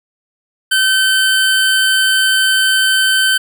square tone pair together, 1538 / 3078 Hz, G6 / G7, -33 / -32 cents, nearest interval octave, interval 1201 cents, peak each -13 / -15 dBFS, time 0.71-3.38 s, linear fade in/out 10 ms, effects none

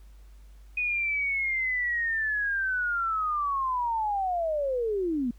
sine linear sweep, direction down, 2487 to 228 Hz, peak -25 dBFS, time 0.77-5.31 s, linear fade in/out 5 ms, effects added 50 Hz sine -47 dBFS peak until 5.38 s + pink hiss -65 dBFS RMS until 5.38 s

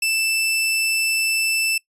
sawtooth tone, 2649 Hz, E7, 8 cents sharp, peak -15 dBFS, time 0.02-1.78 s, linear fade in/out 5 ms, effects noise-tail reverb RT60 0.1 s tail -22 dB re dry + resampled to 32000 Hz

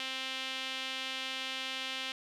sawtooth tone with band-pass filter, 262.7 Hz, C4, 7 cents sharp, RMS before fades -38 dBFS, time 0-2.12 s, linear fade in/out 2 ms, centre 3100 Hz, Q 2.5, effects none

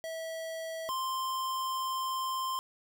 square tone pair in turn, 650 / 1046.8 Hz, E5 / C6, -24 / 0 cents, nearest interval minor sixth, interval 824 cents, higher second, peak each -37 / -32 dBFS, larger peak second, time 0.04-0.89 / 0.89-2.59 s, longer second, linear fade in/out 0 ms, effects none

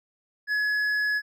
sine tone with hard clipping, 1693 Hz, G#6, 33 cents sharp, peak -24 dBFS, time 0.47-1.22 s, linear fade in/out 50 ms, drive 5 dB, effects none

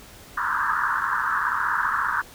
white band-pass noise, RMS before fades -24 dBFS, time 0.37-2.22 s, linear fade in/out 10 ms, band 940 to 1700 Hz, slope 96 dB/octave, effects pink hiss -46 dBFS RMS until 2.34 s

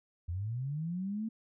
sine linear sweep, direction up, 80.9 to 226.8 Hz, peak -33 dBFS, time 0.28-1.29 s, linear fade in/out 10 ms, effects none

